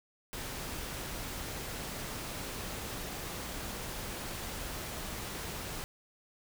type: noise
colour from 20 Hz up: pink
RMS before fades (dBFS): -40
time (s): 0.33-5.84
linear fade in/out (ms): 0
effects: none